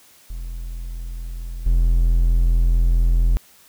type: tone with level steps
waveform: triangle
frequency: 42.23 Hz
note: E1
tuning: 43 cents sharp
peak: -25 / -11 dBFS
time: 0.3-3.37 s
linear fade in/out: 0 ms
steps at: 1.66 s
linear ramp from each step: 2 ms
effects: white hiss -51 dBFS RMS until 3.68 s